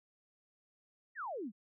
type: exponential sweep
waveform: sine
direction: down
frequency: 1964 to 185 Hz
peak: -38 dBFS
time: 1.15-1.52 s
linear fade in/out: 50 ms
effects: none